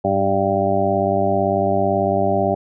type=harmonic tone with a mistuned harmonic; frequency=98 Hz; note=G2; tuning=in tune; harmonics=1 / 2 / 3 / 4 / 6 / 7 / 8; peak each=-26 / -24 / -27 / -23 / -21 / -21 / -24 dBFS; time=0.04-2.55 s; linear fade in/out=10 ms; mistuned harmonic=1; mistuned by=+49 cents; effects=none